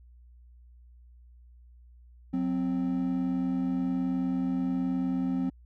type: tone pair together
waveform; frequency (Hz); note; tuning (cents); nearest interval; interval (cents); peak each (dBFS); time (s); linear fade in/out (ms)
triangle; 182.75 / 261.6; F#3 / C4; -21 / 0; tritone; 621; -29 / -25; 2.33-5.5; 10
effects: tanh soft clip ceiling -17 dBFS + added 60 Hz sine -51 dBFS peak until 5.65 s